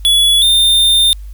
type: tone pair in turn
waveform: square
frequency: 3400 / 3620 Hz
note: G#7 / A7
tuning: +40 / +48 cents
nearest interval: minor second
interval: 108 cents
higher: second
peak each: -8 dBFS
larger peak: neither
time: 0.05-0.42 / 0.42-1.13 s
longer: second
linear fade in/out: 0 ms
effects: added 50 Hz sine -26 dBFS peak until 1.33 s + white hiss -52 dBFS RMS until 1.33 s